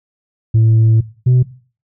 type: tone pair in turn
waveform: sine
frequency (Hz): 111.7 / 125.89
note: A2 / B2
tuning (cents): +27 / +34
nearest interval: major second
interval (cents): 207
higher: second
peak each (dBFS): -5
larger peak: neither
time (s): 0.54-1.01 / 1.26-1.43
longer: first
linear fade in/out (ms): 10
effects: noise-tail reverb RT60 0.4 s tail -18 dB re dry + tanh soft clip ceiling -6 dBFS